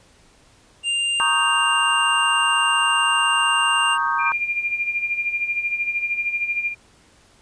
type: tone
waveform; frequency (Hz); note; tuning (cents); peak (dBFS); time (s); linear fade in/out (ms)
square; 2795; F7; +1; -20; 0.83-3.98; 50
type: chord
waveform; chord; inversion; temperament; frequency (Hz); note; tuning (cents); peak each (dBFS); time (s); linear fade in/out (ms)
sine; Eb dominant seventh; second; equal; 932.3 / 1108.7 / 1244.5 / 1568; Bb5 / Db6 / Eb6 / G6; 0 / 0 / 0 / 0; -24; 1.2-4.32; 0
type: tone with tremolo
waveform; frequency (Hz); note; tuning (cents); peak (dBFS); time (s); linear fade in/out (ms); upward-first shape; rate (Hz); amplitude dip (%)
sine; 2400; D7; +37; -18; 4.18-6.75; 50; sine; 13; 65
effects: pink hiss -54 dBFS RMS until 7.41 s + resampled to 22050 Hz